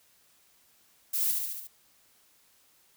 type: noise with echo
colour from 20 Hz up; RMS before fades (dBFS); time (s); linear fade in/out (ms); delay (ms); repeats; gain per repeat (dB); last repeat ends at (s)
violet; -29; 1.13-1.32; 10; 71; 5; -3; 1.675
effects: white hiss -64 dBFS RMS until 2.96 s